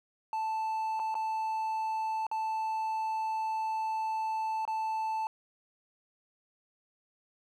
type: tone with dropouts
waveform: triangle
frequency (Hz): 880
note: A5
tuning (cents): 0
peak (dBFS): -28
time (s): 0.33-5.27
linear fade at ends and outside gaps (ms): 1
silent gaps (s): 0.994-0.998 / 1.143-1.152 / 2.267-2.314 / 4.652-4.677
effects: none